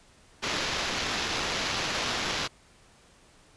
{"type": "noise with sample-and-hold", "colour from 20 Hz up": "blue", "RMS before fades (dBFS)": -30, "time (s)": [0.42, 2.48], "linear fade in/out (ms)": 20, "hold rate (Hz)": 8820, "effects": ["pink hiss -58 dBFS RMS until 3.56 s", "resampled to 22050 Hz"]}